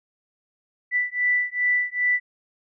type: beating tone pair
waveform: sine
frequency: 1975.5 / 1978 Hz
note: B6 / B6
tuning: 0 / +2 cents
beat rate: 2.5 Hz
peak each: -23 dBFS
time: 0.91-2.2 s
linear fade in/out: 50 ms
effects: none